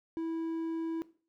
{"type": "tone", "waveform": "triangle", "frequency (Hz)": 327.3, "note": "E4", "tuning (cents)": -12, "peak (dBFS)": -30, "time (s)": [0.17, 1.02], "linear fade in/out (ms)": 0, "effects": ["noise-tail reverb RT60 0.4 s tail -17 dB re dry"]}